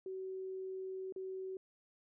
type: tone with dropouts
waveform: sine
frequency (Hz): 378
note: F#4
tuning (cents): +37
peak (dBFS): -40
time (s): 0.06-1.57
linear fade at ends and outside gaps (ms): 2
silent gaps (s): 1.124-1.161
effects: none